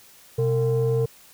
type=tone pair together; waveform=sine; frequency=126.64 / 454.7 Hz; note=B2 / A#4; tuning=+44 / -43 cents; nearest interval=octave + minor seventh; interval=2213 cents; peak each=-20 dBFS; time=0.38-1.06 s; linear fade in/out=10 ms; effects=tanh soft clip ceiling -15 dBFS + white hiss -51 dBFS RMS until 1.33 s